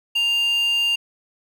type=tone with high-pass filter; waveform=square; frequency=932.3 Hz; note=A#5; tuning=in tune; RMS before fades=-20 dBFS; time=0.15-0.96 s; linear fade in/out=10 ms; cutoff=2800 Hz; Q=7.7; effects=none